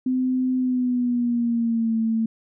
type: tone with pitch glide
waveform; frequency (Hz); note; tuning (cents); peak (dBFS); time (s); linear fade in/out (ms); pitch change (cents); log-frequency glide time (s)
sine; 256.2 to 224.3; C4 to A3; -36 to +34; -19; 0.06-2.26; 5; -230; 0.57-1.97
effects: none